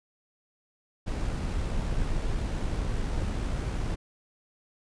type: noise with amplitude modulation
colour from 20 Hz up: brown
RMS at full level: -28 dBFS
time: 1.06-3.96 s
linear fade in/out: 20 ms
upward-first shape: sine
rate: 67.2 Hz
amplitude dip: 25%
effects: resampled to 22050 Hz